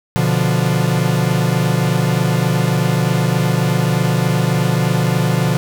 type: chord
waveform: 45% pulse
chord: B diminished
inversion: none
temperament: equal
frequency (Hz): 123.47 / 146.83 / 174.61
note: B2 / D3 / F3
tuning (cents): 0 / 0 / 0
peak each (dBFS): -18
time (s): 0.16-5.57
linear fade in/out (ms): 0
effects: none